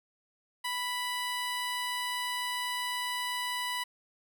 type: tone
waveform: 15% pulse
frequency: 987.8 Hz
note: B5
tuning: in tune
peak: -25 dBFS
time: 0.64-3.84 s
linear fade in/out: 10 ms
effects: none